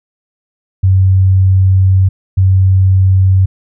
sine tone pair in turn, 94.7 / 94.7 Hz, F#2 / F#2, +41 / +41 cents, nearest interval unison, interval 0 cents, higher neither, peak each -5 dBFS, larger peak neither, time 0.83-2.09 / 2.37-3.46 s, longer first, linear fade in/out 10 ms, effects none

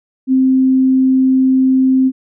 sine tone, 261.6 Hz, C4, in tune, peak -8 dBFS, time 0.27-2.12 s, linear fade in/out 50 ms, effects none

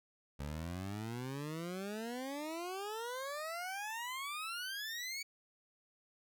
20% pulse exponential sweep, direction up, 69.3 to 2279 Hz, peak -35 dBFS, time 0.39-5.23 s, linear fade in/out 10 ms, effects none

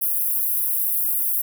pink high-pass noise, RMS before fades -22 dBFS, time 0.01-1.42 s, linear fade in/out 10 ms, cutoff 11000 Hz, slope 48 dB/octave, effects none

